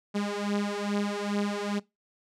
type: beating tone pair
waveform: sawtooth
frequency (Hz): 203.2 / 205.6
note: G#3 / G#3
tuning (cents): -38 / -17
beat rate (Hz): 2.4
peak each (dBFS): -27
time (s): 0.14-1.8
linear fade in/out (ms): 20
effects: noise-tail reverb RT60 0.2 s tail -21 dB re dry + low-pass 7000 Hz 12 dB/octave